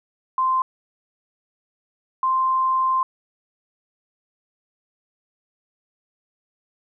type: tone pair in turn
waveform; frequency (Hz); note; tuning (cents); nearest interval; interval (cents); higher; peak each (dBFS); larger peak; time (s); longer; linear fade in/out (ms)
sine; 1041 / 1045.3; C6 / C6; -9 / -2; unison; 7; second; -17; neither; 0.38-0.62 / 2.23-3.03; second; 2
effects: none